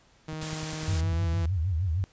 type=tone with pitch glide; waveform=sawtooth; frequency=156.5 to 166.77 Hz; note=D#3 to E3; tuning=+10 to +20 cents; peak=-30 dBFS; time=0.28-1.46 s; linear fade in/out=5 ms; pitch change=+110 cents; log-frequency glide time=0.84-1.17 s
type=click train; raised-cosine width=5 ms; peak=-27 dBFS; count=11; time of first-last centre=0.33-1.335 s; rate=9.95 Hz
type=noise; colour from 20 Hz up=white; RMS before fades=-37 dBFS; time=0.41-1.01 s; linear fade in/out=5 ms
type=tone with vibrato; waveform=sine; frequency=87.31 Hz; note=F2; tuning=in tune; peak=-24 dBFS; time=0.88-2.04 s; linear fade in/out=0 ms; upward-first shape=triangle; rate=6.5 Hz; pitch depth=260 cents each way
effects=pink hiss -61 dBFS RMS until 2.12 s + resampled to 16000 Hz